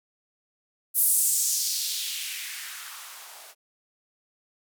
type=noise with band-pass filter sweep; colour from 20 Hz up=violet; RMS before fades=-28 dBFS; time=0.94-3.55 s; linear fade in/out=50 ms; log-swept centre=12000 to 590 Hz; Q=2; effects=none